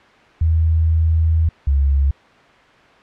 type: tone pair in turn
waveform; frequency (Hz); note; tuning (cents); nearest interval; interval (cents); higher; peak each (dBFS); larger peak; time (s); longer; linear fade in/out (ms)
sine; 80.8 / 69.28; E2 / C#2; -34 / 0; minor third; 266; first; -12; neither; 0.41-1.49 / 1.67-2.11; first; 5
effects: white hiss -47 dBFS RMS until 3.02 s + low-pass 2000 Hz 12 dB/octave